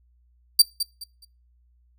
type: tone with echo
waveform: sawtooth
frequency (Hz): 4660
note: D8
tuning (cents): -14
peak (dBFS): -7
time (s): 0.59-0.62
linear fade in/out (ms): 5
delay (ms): 210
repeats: 3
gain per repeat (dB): -12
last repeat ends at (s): 1.25
effects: noise-tail reverb RT60 0.3 s tail -23 dB re dry + added 60 Hz sine -58 dBFS peak until 1.98 s